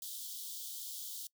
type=high-pass noise; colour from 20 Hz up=white; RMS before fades=-44 dBFS; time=0.02-1.27 s; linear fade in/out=2 ms; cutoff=3100 Hz; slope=96 dB/octave; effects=noise-tail reverb RT60 0.1 s tail -23 dB re dry